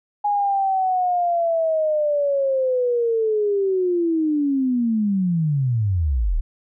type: linear sweep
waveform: sine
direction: down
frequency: 830 to 32 Hz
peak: -17 dBFS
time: 0.24-6.41 s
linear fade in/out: 10 ms
effects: none